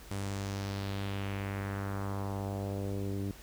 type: tone with low-pass filter sweep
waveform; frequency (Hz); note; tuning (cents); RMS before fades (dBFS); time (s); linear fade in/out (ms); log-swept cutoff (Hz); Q
sawtooth; 99; G2; +18; -36; 0.11-3.31; 0; 9700 to 320; 2
effects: added 50 Hz sine -51 dBFS peak until 3.42 s + pink hiss -53 dBFS RMS until 3.42 s